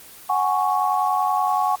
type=chord; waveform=sine; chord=F# suspended second; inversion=none; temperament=equal; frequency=740 / 830.6 / 1108.7 Hz; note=F#5 / G#5 / C#6; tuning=0 / 0 / 0 cents; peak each=-22 dBFS; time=0.29-1.76 s; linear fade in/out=10 ms; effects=white hiss -43 dBFS RMS until 1.8 s + Opus 24 kbps